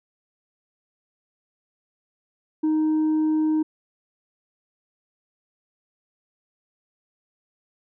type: tone with tanh clipping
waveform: triangle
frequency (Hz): 311.1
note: D#4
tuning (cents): 0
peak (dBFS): -19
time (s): 2.63-3.63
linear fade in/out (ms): 10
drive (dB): 7
effects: none